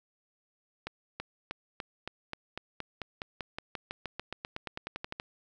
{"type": "accelerating click train", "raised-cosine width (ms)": 0.3, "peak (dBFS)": -20, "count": 26, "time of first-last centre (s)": [0.87, 5.199], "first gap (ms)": 330, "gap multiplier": 0.94, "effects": []}